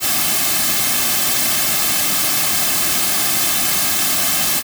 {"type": "noise with comb filter", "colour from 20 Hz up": "white", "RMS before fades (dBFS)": -17, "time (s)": [0, 4.63], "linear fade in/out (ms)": 50, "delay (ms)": 2.1, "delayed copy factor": -0.65, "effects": []}